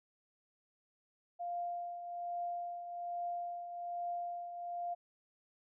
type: tone with tremolo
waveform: sine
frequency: 698.5 Hz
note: F5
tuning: in tune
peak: -35 dBFS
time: 1.39-4.95 s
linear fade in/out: 20 ms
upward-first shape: triangle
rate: 1.2 Hz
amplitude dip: 60%
effects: none